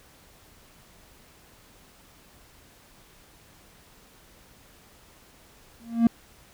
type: tone with exponential growth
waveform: triangle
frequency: 231.6 Hz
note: A#3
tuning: 11 cents flat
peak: -10 dBFS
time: 5.8-6.07 s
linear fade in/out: 2 ms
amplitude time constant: 58 ms
effects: pink hiss -55 dBFS RMS until 6.53 s